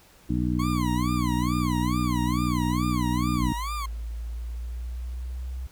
harmonic tone, 61 Hz, B1, 21 cents flat, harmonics 1 / 2 / 3 / 4 / 5, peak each -29 / -29 / -29 / -29 / -29 dBFS, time 0.29-3.53 s, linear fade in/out 10 ms
40% pulse tone with vibrato, 1063 Hz, C6, 27 cents sharp, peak -30 dBFS, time 0.59-3.86 s, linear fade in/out 5 ms, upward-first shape sine, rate 2.3 Hz, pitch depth 220 cents each way
sine exponential sweep, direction up, 53.3 to 64.3 Hz, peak -30 dBFS, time 3.38-5.67 s, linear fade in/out 5 ms
effects pink hiss -55 dBFS RMS until 5.71 s

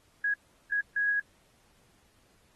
sine tone bursts at uneven times, 1659 Hz, G#6, 2 cents flat, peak -25 dBFS, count 3, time 0.24-0.34 / 0.72-0.81 / 0.96-1.2 s, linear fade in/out 5 ms, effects pink hiss -66 dBFS RMS until 2.55 s + AAC 32 kbps

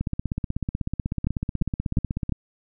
two click trains, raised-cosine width 5 ms, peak -13 / -10 dBFS, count 38 / 4, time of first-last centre 0.01-2.294 / 1.27-2.323 s, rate 16.2 / 2.85 Hz, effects none

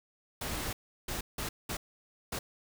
pink noise bursts at uneven times, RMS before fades -36 dBFS, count 5, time 0.41-0.73 / 1.08-1.21 / 1.38-1.49 / 1.69-1.77 / 2.32-2.39 s, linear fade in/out 5 ms, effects none

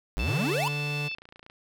square exponential sweep, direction up, 46.25 to 1050 Hz, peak -27 dBFS, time 0.17-0.68 s, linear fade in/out 0 ms
harmonic tone, 880 Hz, A5, in tune, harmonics 3 / 4 / 5 / 6, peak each -32 / -43 / -45 / -48 dBFS, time 0.19-1.15 s, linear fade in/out 5 ms
45% pulse tone with pitch glide, 144.8 to 146.4 Hz, D3 to D3, -24 to -5 cents, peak -30 dBFS, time 0.26-1.09 s, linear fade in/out 20 ms, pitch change +19 cents, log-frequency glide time 0.63-0.78 s
click train, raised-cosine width 0.3 ms, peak -32 dBFS, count 23, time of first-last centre 0.73-1.499 s, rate 28.6 Hz
effects none

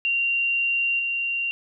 sine tone with level steps, 2765 Hz, F7, 18 cents flat, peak -20 / -23 dBFS, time 0.05-1.51 s, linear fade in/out 0 ms, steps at 0.99 s, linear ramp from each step 5 ms, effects none

